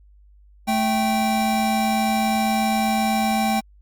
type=tone pair together; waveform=square; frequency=219.3 / 781.5 Hz; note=A3 / G5; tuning=-6 / -6 cents; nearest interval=octave + minor seventh; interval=2200 cents; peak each=-22 dBFS; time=0.67-3.61 s; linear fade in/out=20 ms; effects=added 50 Hz sine -48 dBFS peak until 3.81 s + Opus 48 kbps